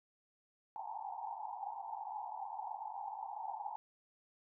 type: band-pass noise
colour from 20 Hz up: pink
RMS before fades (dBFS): -44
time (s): 0.76-3.76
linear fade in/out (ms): 0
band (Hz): 770 to 920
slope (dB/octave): 96
effects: none